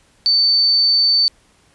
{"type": "tone", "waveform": "sine", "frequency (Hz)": 4540, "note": "C#8", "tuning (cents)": 41, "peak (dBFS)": -11, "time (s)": [0.26, 1.28], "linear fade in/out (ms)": 0, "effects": ["pink hiss -55 dBFS RMS until 1.74 s", "resampled to 24000 Hz"]}